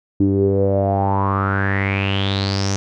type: tone with low-pass filter sweep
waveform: sawtooth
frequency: 98 Hz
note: G2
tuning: in tune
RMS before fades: -18 dBFS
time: 0.2-2.76 s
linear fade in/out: 0 ms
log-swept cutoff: 300 to 6200 Hz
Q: 8.1
effects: none